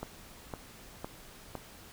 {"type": "click train", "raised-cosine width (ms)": 1, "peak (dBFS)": -23, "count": 4, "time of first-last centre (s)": [0.03, 1.553], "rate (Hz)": 1.97, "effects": ["pink hiss -52 dBFS RMS until 1.92 s"]}